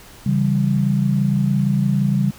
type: chord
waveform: sine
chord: C# diminished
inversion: none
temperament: equal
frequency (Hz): 138.59 / 164.81 / 196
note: C#3 / E3 / G3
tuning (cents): 0 / 0 / 0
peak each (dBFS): -18 / -24 / -18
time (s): 0.26-2.31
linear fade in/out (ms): 5
effects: pink hiss -43 dBFS RMS until 2.38 s